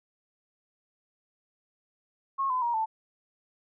sine tone with pitch steps, 1087 / 1014.2 / 946.3 / 882.9 Hz, C#6 / B5 / A#5 / A5, -34 / +46 / +26 / +6 cents, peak -25 dBFS, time 2.38-2.86 s, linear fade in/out 20 ms, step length 120 ms, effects none

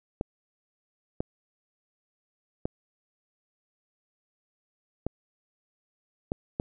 clicks, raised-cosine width 2 ms, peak -15 dBFS, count 6, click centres 0.211 / 1.205 / 2.655 / 5.066 / 6.319 / 6.599 s, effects none

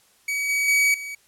45% pulse tone with level steps, 2269 Hz, C#7, 40 cents sharp, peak -23 / -20 / -16 / -31 dBFS, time 0.28-1.15 s, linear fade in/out 5 ms, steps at 0.49 / 0.68 / 0.94 s, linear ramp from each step 2 ms, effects white hiss -59 dBFS RMS until 1.27 s + low-pass 12000 Hz 12 dB/octave

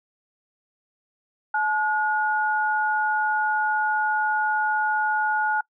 sine tone pair together, 858 / 1443 Hz, A5 / F#6, -44 / -44 cents, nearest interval major sixth, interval 900 cents, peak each -23 dBFS, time 1.54-5.61 s, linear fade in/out 5 ms, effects noise-tail reverb RT60 0.1 s tail -25 dB re dry

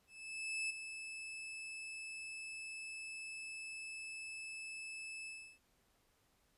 40% pulse tone with ADSR envelope, 2618 Hz, E7, 13 cents flat, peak -35 dBFS, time 0.07-5.59 s, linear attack 630 ms, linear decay 10 ms, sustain -9 dB, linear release 320 ms, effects pink hiss -75 dBFS RMS until 6.57 s + resampled to 32000 Hz

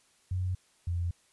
sine tone pair in turn, 91.8 / 86.65 Hz, F#2 / F2, -13 / -13 cents, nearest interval minor second, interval 100 cents, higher first, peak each -28 dBFS, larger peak neither, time 0.31-0.55 / 0.87-1.11 s, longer neither, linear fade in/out 5 ms, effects white hiss -66 dBFS RMS until 1.32 s + resampled to 24000 Hz

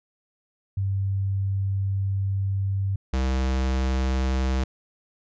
sine / square tone pair in turn, 97.6 / 65.14 Hz, G2 / C2, -7 / -7 cents, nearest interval perfect fifth, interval 700 cents, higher first, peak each -22 dBFS, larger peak neither, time 0.77-2.96 / 3.13-4.64 s, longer first, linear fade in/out 5 ms, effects resampled to 16000 Hz

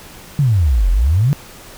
sine exponential two-way sweep, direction down then up, 152.9 to 41.52 to 152.9 Hz, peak -10 dBFS, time 0.39-1.33 s, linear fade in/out 0 ms, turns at 0.9 s, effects pink hiss -38 dBFS RMS until 1.77 s

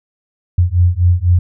sine beating tone pair, 86.6 / 90.6 Hz, F2 / F#2, -14 / -36 cents, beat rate 4 Hz, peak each -12 dBFS, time 0.58-1.39 s, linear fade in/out 5 ms, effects none

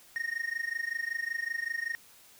triangle tone with amplitude modulation, 1855 Hz, A#6, 9 cents flat, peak -26 dBFS, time 0.16-1.95 s, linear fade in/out 0 ms, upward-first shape sine, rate 25.3 Hz, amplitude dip 90%, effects white hiss -57 dBFS RMS until 2.39 s

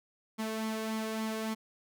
sawtooth tone with flanger, 220 Hz, A3, in tune, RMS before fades -35 dBFS, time 0.38-1.55 s, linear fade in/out 20 ms, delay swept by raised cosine 0.91 to 1.87 ms, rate 3.5 Hz, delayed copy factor +0.5, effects none

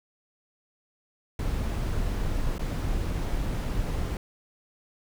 brown noise with dropouts, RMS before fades -28 dBFS, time 1.39-4.17 s, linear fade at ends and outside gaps 2 ms, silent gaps 2.582-2.593 s, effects none

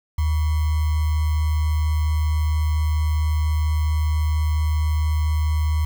sine tone with sample-and-hold, 77.2 Hz, D#2, 13 cents flat, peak -17 dBFS, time 0.18-5.85 s, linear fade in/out 5 ms, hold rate 1050 Hz, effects none

